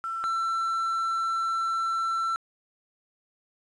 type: tone pair in turn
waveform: sine / triangle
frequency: 1342 / 1342 Hz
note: E6 / E6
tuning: +31 / +31 cents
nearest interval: unison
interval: 0 cents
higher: neither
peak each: -29 / -23 dBFS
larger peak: second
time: 0.04-0.24 / 0.24-2.36 s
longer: second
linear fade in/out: 0 ms
effects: resampled to 22050 Hz + 9-bit